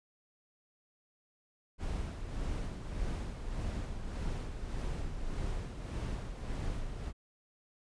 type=noise with tremolo; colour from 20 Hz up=brown; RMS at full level=-35 dBFS; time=1.78-7.13 s; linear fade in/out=50 ms; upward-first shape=sine; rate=1.7 Hz; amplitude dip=50%; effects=resampled to 22050 Hz